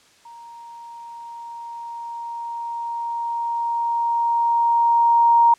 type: tone with level ramp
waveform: sine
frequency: 935 Hz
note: A#5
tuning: 5 cents sharp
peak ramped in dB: -39 to -10 dBFS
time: 0.25-5.54 s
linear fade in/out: 5 ms
effects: white hiss -54 dBFS RMS until 5.58 s + low-pass 7000 Hz 12 dB/octave